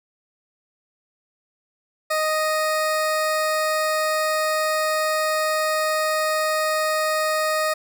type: tone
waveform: 20% pulse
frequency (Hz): 622.3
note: D#5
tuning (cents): 0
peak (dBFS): -15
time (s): 2.1-7.74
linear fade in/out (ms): 10
effects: none